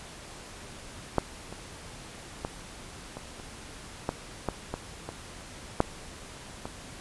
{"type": "clicks", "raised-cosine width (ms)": 1, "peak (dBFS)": [-8, -26, -17, -23, -30, -13, -13, -17, -21, -6, -21], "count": 11, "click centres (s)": [1.183, 1.526, 2.449, 3.17, 3.399, 4.091, 4.487, 4.74, 5.09, 5.804, 6.655], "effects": ["pink hiss -45 dBFS RMS until 7 s", "resampled to 24000 Hz"]}